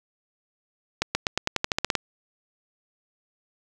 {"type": "accelerating click train", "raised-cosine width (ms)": 0.2, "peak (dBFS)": -5, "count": 12, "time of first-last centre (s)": [1.02, 1.953], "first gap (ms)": 130, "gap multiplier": 0.91, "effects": ["7-bit"]}